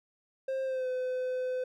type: tone with pitch glide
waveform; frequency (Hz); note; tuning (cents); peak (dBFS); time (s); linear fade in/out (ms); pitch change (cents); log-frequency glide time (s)
triangle; 530 to 508.4; C5 to C5; +22 to -50; -28; 0.48-1.64; 5; -72; 0.64-0.88
effects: none